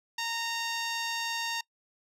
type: tone with low-pass filter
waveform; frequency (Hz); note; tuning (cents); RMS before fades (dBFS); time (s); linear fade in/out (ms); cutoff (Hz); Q
10% pulse; 923; A#5; -17; -33; 0.18-1.61; 5; 9200; 0.88
effects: noise-tail reverb RT60 0.1 s tail -24 dB re dry